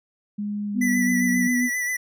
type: tone with pitch glide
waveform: sine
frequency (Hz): 206.5 to 188.27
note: G#3 to F#3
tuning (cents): -10 to +30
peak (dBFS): -25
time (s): 0.38-1.48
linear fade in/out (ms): 10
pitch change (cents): -160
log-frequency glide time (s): 0.66-1.13
type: tone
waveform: sine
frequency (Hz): 246.4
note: B3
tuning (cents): -4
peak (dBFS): -20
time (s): 0.74-1.7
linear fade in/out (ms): 50
type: tone with vibrato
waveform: square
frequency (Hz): 1975.5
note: B6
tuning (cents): 0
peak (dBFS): -24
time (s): 0.81-1.97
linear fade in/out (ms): 10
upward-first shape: sine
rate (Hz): 7.5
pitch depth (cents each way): 33
effects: none